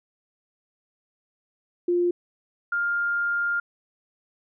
sine tone pair in turn, 351 / 1404 Hz, F4 / F6, +9 / +9 cents, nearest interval 2 octaves, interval 2400 cents, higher second, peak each -19 / -22 dBFS, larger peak first, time 1.88-2.11 / 2.72-3.6 s, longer second, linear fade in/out 5 ms, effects none

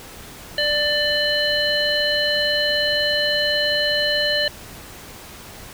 harmonic tone with a mistuned harmonic, 590 Hz, D5, 8 cents sharp, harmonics 1 / 3 / 5 / 7, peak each -23 / -23 / -23 / -23 dBFS, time 0.58-4.48 s, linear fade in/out 2 ms, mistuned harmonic 5, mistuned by +24 cents, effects pink hiss -39 dBFS RMS until 5.73 s

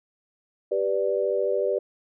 sine chord, G major, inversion none, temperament equal, 392 / 493.9 / 587.3 Hz, G4 / B4 / D5, 0 / 0 / 0 cents, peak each -26 dBFS, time 0.71-1.79 s, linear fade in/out 10 ms, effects none

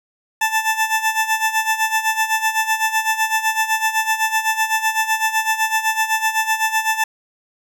20% pulse tone with tremolo, 880 Hz, A5, in tune, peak -9 dBFS, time 0.41-7.04 s, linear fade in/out 5 ms, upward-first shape sine, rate 7.9 Hz, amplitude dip 75%, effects none

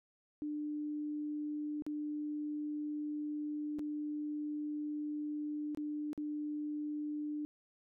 sine tone with dropouts, 298.5 Hz, D4, 28 cents sharp, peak -36 dBFS, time 0.42-7.45 s, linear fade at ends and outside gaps 0 ms, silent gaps 1.822-1.865 / 3.787-3.793 / 5.748-5.773 / 6.131-6.177 s, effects none

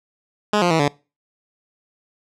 10% pulse tone with pitch steps, 209.3 / 175.8 / 161.6 / 144.4 Hz, G#3 / F3 / E3 / D3, +14 / +12 / -34 / -29 cents, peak -7 dBFS, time 0.53-0.882 s, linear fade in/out 5 ms, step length 88 ms, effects noise-tail reverb RT60 0.3 s tail -23 dB re dry + low-pass 6000 Hz 12 dB/octave

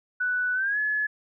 sine tone with pitch glide, 1486 to 1707 Hz, F#6 to G#6, +7 to +47 cents, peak -23 dBFS, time 0.2-1.07 s, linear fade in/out 10 ms, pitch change +240 cents, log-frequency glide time 0.54-0.78 s, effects none

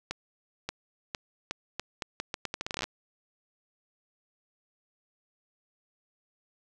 accelerating click train, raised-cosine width 0.2 ms, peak -15 dBFS, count 20, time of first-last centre 0.11-2.841 s, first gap 580 ms, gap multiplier 0.79, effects none

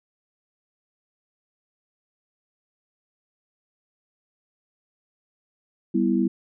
sine chord, E minor, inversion first, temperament equal, 196 / 246.9 / 329.6 Hz, G3 / B3 / E4, 0 / 0 / 0 cents, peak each -23 dBFS, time 5.94-6.28 s, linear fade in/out 10 ms, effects none

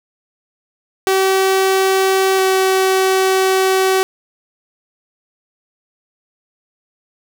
sawtooth tone pair in turn, 382.6 / 379.7 Hz, G4 / F#4, -42 / +45 cents, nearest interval unison, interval 13 cents, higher first, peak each -8 dBFS, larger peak neither, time 1.07-2.39 / 2.39-4.03 s, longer second, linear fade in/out 0 ms, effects none

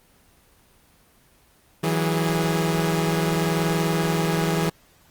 sawtooth tone cluster, 163.1 / 183.8 / 412.7 Hz, E3 / F#3 / G#4, -18 / -11 / -11 cents, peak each -18 / -24 / -23 dBFS, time 1.83-4.7 s, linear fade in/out 10 ms, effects pink hiss -57 dBFS RMS until 5.1 s + Opus 24 kbps

